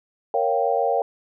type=chord; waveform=sine; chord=G half-diminished seventh; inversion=first; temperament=equal; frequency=466.2 / 554.4 / 698.5 / 784 Hz; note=Bb4 / Db5 / F5 / G5; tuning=0 / 0 / 0 / 0 cents; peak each=-24 dBFS; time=0.34-1.02 s; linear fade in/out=2 ms; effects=none